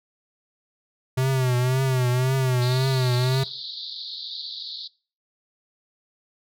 square tone with vibrato, 128.4 Hz, C3, 32 cents flat, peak -20 dBFS, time 1.17-3.44 s, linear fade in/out 10 ms, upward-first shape triangle, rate 1.9 Hz, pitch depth 83 cents each way
white band-pass noise, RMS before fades -35 dBFS, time 2.61-4.88 s, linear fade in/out 10 ms, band 3600 to 4600 Hz, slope 96 dB/octave
effects noise-tail reverb RT60 0.4 s tail -23 dB re dry

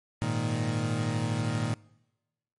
30% pulse chord, Ab suspended second, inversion none, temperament equal, 103.83 / 116.54 / 155.56 Hz, Ab2 / Bb2 / Eb3, 0 / 0 / 0 cents, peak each -32 / -27 / -30 dBFS, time 0.22-1.74 s, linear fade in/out 0 ms, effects noise-tail reverb RT60 1.0 s tail -24 dB re dry + MP3 48 kbps

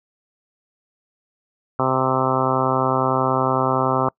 harmonic tone, 130.81 Hz, C3, in tune, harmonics 1 / 2 / 3 / 4 / 5 / 6 / 7 / 8 / 9 / 10, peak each -26 / -26 / -26 / -26 / -26 / -26 / -26 / -26 / -26 / -26 dBFS, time 1.79-4.09 s, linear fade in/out 2 ms, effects noise-tail reverb RT60 0.1 s tail -26 dB re dry

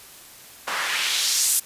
white noise with band-pass filter sweep, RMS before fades -23 dBFS, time 0.67-1.6 s, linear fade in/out 10 ms, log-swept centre 1100 to 10000 Hz, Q 1.4, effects white hiss -45 dBFS RMS until 1.65 s + resampled to 32000 Hz

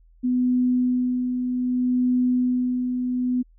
sine tone with tremolo, 250 Hz, B3, 21 cents sharp, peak -17 dBFS, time 0.23-3.43 s, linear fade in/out 20 ms, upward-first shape sine, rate 0.64 Hz, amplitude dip 45%, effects added 41 Hz sine -51 dBFS peak until 3.58 s

